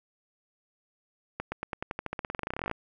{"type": "accelerating click train", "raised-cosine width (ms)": 0.5, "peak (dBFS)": -17, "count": 26, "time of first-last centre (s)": [1.4, 2.713], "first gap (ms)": 120, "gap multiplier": 0.92, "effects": []}